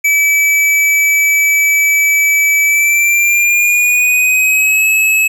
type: tone with pitch glide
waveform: square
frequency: 2300 to 2582 Hz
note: D7 to E7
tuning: -37 to -37 cents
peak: -9 dBFS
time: 0.04-5.28 s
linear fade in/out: 10 ms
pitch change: +200 cents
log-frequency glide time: 2.65-4.86 s
effects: none